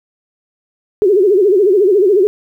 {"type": "tone with vibrato", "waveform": "sine", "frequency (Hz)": 392, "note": "G4", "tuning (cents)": 0, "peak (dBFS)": -7, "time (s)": [1.02, 2.27], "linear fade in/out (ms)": 0, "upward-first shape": "sine", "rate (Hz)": 14, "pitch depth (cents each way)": 160, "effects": ["8-bit"]}